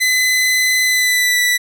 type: tone with pitch glide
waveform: sawtooth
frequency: 2019 to 1970.6 Hz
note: B6 to B6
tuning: +38 to -4 cents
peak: -9 dBFS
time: 0-1.58 s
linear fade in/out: 20 ms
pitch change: -42 cents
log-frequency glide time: 0.84-1.39 s
effects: none